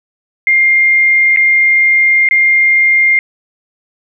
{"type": "tone with dropouts", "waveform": "sine", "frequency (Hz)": 2113, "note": "C7", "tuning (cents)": 16, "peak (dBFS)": -6, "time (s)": [0.47, 3.19], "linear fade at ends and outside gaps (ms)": 1, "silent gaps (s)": [[1.362, 1.371], [2.288, 2.31]], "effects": []}